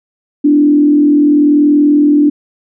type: tone with frequency modulation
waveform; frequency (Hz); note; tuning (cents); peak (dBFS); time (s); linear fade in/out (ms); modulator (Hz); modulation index
sine; 293.7; D4; 0; -5; 0.44-2.3; 10; 40.8; 0.51
effects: none